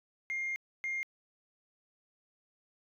sine tone bursts at uneven times, 2120 Hz, C7, 22 cents sharp, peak -31 dBFS, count 2, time 0.3-0.56 / 0.84-1.03 s, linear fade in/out 0 ms, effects tanh soft clip ceiling -30 dBFS

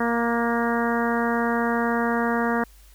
harmonic tone with a mistuned harmonic, 234 Hz, A#3, 7 cents sharp, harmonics 1 / 2 / 3 / 4 / 5 / 6 / 7 / 8, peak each -24 / -27 / -29 / -30 / -31 / -32 / -32 / -33 dBFS, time 0-2.64 s, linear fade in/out 5 ms, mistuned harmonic 6, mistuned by +16 cents, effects added 50 Hz sine -48 dBFS peak until 2.94 s + white hiss -56 dBFS RMS until 2.94 s

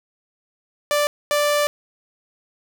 sawtooth tone bursts at uneven times, 587.3 Hz, D5, in tune, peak -13 dBFS, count 2, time 0.91-1.07 / 1.31-1.67 s, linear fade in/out 0 ms, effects none

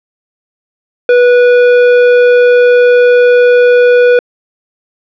triangle tone with tanh clipping, 489.7 Hz, B4, 15 cents flat, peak -5 dBFS, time 1.09-4.19 s, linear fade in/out 2 ms, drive 18 dB, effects low-pass 3000 Hz 12 dB/octave

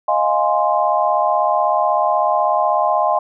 sine chord, F minor seventh, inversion third, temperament equal, 622.3 / 698.5 / 830.6 / 1046.5 Hz, Eb5 / F5 / Ab5 / C6, 0 / 0 / 0 / 0 cents, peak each -19 dBFS, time 0.08-3.19 s, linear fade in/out 5 ms, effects none

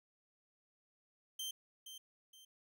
sawtooth tone with echo, 3131 Hz, G7, 3 cents flat, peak -37 dBFS, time 1.39-1.51 s, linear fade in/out 5 ms, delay 470 ms, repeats 2, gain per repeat -9 dB, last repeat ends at 2.45 s, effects none

